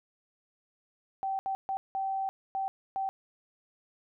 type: tone bursts at uneven times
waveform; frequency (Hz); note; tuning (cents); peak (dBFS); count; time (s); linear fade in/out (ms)
sine; 774; G5; -22; -29; 6; 1.23-1.39 / 1.46-1.55 / 1.69-1.77 / 1.95-2.29 / 2.55-2.68 / 2.96-3.09; 0
effects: none

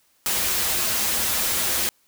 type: noise with comb filter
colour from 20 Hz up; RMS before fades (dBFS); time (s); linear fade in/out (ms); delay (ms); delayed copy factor
white; -23; 0.26-1.89; 0; 6.9; -0.55
effects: white hiss -63 dBFS RMS until 2.07 s

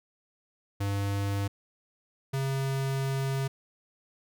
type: tone pair in turn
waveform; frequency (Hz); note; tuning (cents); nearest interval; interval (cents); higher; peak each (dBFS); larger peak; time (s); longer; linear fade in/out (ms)
square; 99.9 / 135.34; G2 / C#3; +33 / -41; perfect fourth; 526; second; -28; neither; 0.8-1.48 / 2.33-3.48; second; 10
effects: none

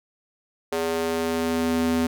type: tone with high-pass filter sweep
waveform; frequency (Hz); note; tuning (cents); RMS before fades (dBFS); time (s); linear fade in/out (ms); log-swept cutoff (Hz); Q
square; 82.41; E2; 0; -24; 0.72-2.07; 5; 430 to 220; 2.2
effects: none

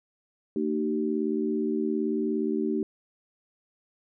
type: tone cluster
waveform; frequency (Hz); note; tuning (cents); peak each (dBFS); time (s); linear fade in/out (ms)
sine; 226.3 / 303.8 / 382.8; A3 / D#4 / G4; +49 / -41 / -41; -29; 0.56-2.83; 2
effects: none

